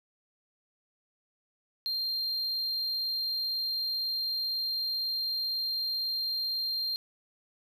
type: tone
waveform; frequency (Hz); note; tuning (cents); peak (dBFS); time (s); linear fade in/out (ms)
triangle; 4186; C8; 0; -28; 1.86-6.96; 0
effects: 11-bit